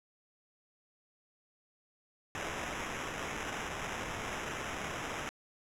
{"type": "noise with sample-and-hold", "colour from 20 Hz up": "violet", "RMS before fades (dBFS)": -39, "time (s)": [2.35, 5.29], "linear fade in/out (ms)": 0, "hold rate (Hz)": 4410, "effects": ["low-pass 9000 Hz 12 dB/octave"]}